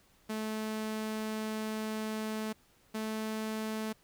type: tone pair in turn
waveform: sawtooth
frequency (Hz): 217.3 / 218.2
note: A3 / A3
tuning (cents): -21 / -14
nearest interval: unison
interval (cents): 7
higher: second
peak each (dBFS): -30 / -30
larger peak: neither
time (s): 0.29-2.53 / 2.94-3.93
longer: first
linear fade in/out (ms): 10
effects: pink hiss -66 dBFS RMS until 4.03 s